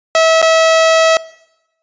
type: tone with dropouts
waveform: sawtooth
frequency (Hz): 648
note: E5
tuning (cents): -30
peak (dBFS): -4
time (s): 0.15-1.17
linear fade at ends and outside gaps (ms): 1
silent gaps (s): 0.417-0.426
effects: noise-tail reverb RT60 0.9 s tail -21 dB re dry + resampled to 16000 Hz